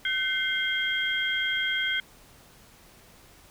sine tone cluster, 1526 / 2100 / 3229 Hz, G6 / C7 / G#7, -47 / +6 / -49 cents, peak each -29 dBFS, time 0.05-2 s, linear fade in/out 2 ms, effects pink hiss -54 dBFS RMS until 3.5 s

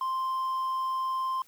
triangle tone with hard clipping, 1046.5 Hz, C6, in tune, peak -28 dBFS, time 0.01-1.42 s, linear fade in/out 2 ms, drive 5 dB, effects white hiss -60 dBFS RMS until 1.47 s

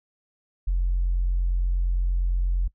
sine tone, 44.33 Hz, F1, 27 cents sharp, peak -19 dBFS, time 0.67-2.68 s, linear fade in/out 10 ms, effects noise-tail reverb RT60 0.1 s tail -22 dB re dry + tanh soft clip ceiling -16 dBFS

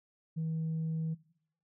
sine tone, 160.6 Hz, E3, 45 cents flat, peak -30 dBFS, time 0.36-1.15 s, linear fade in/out 20 ms, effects noise-tail reverb RT60 0.7 s tail -20 dB re dry + tanh soft clip ceiling -29 dBFS

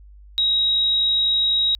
sine tone, 3812 Hz, A#7, 38 cents sharp, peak -16 dBFS, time 0.38-1.75 s, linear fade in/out 0 ms, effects added 50 Hz sine -42 dBFS peak until 1.79 s

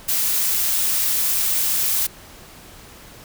blue noise, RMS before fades -20 dBFS, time 0.08-2.07 s, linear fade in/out 10 ms, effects pink hiss -43 dBFS RMS until 3.24 s

